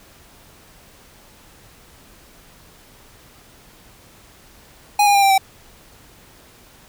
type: tone with pitch steps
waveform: square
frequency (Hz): 826 / 812.3 / 798.8 / 785.5 / 772.5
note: G#5 / G#5 / G5 / G5 / G5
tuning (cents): -10 / -39 / +32 / +3 / -26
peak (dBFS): -12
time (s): 4.99-5.38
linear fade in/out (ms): 5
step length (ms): 78
effects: pink hiss -48 dBFS RMS until 6.88 s